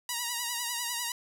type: tone with vibrato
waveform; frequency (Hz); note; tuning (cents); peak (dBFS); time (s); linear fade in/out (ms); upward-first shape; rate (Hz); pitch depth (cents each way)
5% pulse; 956; A#5; +43; -19; 0.09-1.12; 2; triangle; 10; 66
effects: none